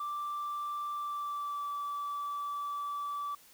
sine tone with pitch glide, 1174.7 to 1156.5 Hz, D6 to D6, 0 to -27 cents, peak -32 dBFS, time 0-3.35 s, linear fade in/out 5 ms, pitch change -27 cents, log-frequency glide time 0.94-1.7 s, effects tanh soft clip ceiling -32 dBFS + white hiss -59 dBFS RMS until 3.53 s

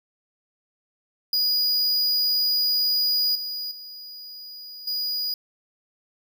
square tone with level steps, 4909 Hz, D#8, 24 cents flat, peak -20 / -29 / -38 / -25 dBFS, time 1.33-5.34 s, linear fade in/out 2 ms, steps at 3.35 / 3.71 / 4.87 s, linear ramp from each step 5 ms, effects none

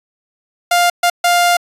sawtooth tone bursts at uneven times, 701 Hz, F5, 6 cents sharp, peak -6 dBFS, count 3, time 0.71-0.9 / 1.03-1.1 / 1.24-1.57 s, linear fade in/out 5 ms, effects resampled to 32000 Hz

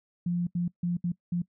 sine tone bursts at uneven times, 174.61 Hz, F3, in tune, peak -25 dBFS, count 5, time 0.26-0.47 / 0.55-0.68 / 0.83-0.97 / 1.04-1.12 / 1.32-1.42 s, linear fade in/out 5 ms, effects noise-tail reverb RT60 0.1 s tail -21 dB re dry

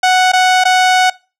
sawtooth tone with dropouts, 740 Hz, F#5, in tune, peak -4 dBFS, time 0.03-1.1 s, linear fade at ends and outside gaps 5 ms, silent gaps 0.319-0.333 / 0.639-0.652 s, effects noise-tail reverb RT60 0.3 s tail -22 dB re dry + low-pass 7000 Hz 12 dB/octave

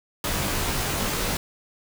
pink noise with comb filter, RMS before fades -26 dBFS, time 0.24-1.37 s, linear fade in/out 2 ms, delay 18 ms, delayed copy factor -0.7, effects none

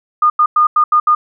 sine tone bursts at uneven times, 1220 Hz, D#6, 34 cents flat, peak -7 dBFS, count 6, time 0.22-0.3 / 0.39-0.46 / 0.56-0.67 / 0.76-0.84 / 0.92-1 / 1.07-1.15 s, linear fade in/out 5 ms, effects none

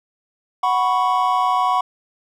triangle chord, F# suspended fourth, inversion none, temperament equal, 740 / 987.8 / 1108.7 Hz, F#5 / B5 / C#6, 0 / 0 / 0 cents, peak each -18 dBFS, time 0.63-1.81 s, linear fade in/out 5 ms, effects none

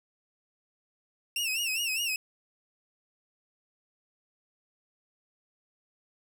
sawtooth tone with vibrato, 2695 Hz, E7, 38 cents sharp, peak -25 dBFS, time 1.36-2.16 s, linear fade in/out 2 ms, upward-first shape sine, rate 4.9 Hz, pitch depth 120 cents each way, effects none

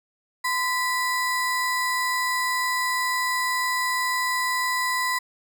square ring-modulated tone, 1496 Hz, F#6, 19 cents sharp, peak -20 dBFS, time 0.44-5.19 s, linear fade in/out 10 ms, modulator 473 Hz, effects none

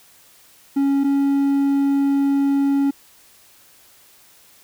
triangle tone pair in turn, 277.2 / 278.3 Hz, C#4 / C#4, 0 / +7 cents, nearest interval unison, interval 7 cents, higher second, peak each -13 / -13 dBFS, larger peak neither, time 0.76-1.04 / 1.04-2.91 s, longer second, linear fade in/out 10 ms, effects white hiss -51 dBFS RMS until 4.63 s

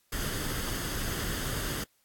pink noise with comb filter, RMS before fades -33 dBFS, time 0.12-1.84 s, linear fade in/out 5 ms, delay 0.62 ms, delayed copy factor +0.5, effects white hiss -70 dBFS RMS until 2.04 s + AAC 64 kbps

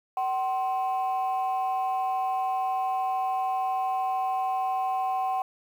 sine tone pair together, 760 / 1053 Hz, F#5 / C6, +46 / +11 cents, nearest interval tritone, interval 565 cents, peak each -24 / -30 dBFS, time 0.17-5.42 s, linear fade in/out 2 ms, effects tanh soft clip ceiling -21 dBFS + 9-bit

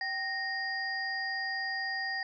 sine tone cluster, 778 / 1858 / 4826 Hz, G5 / A#6 / D8, -13 / -6 / +46 cents, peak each -39 / -33 / -39 dBFS, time 0.01-2.23 s, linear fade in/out 2 ms, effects none

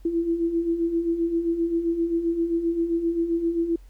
sine beating tone pair, 329.6 / 337.2 Hz, E4 / E4, 0 / +39 cents, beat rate 7.6 Hz, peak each -29 / -22 dBFS, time 0.05-3.76 s, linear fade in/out 5 ms, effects added 45 Hz sine -44 dBFS peak until 3.89 s + pink hiss -63 dBFS RMS until 3.89 s

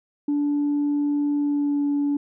sine tone with pitch glide, 290.3 to 287 Hz, D4 to D4, -20 to -40 cents, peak -18 dBFS, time 0.28-2.17 s, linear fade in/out 5 ms, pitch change -20 cents, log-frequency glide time 1.36-1.85 s, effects tanh soft clip ceiling -17 dBFS

